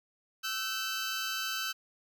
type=tone pair together; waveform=15% pulse; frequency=1318.5 / 1532 Hz; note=E6 / G6; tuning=0 / -40 cents; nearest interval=minor third; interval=260 cents; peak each=-30 / -28 dBFS; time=0.43-1.73 s; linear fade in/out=20 ms; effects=none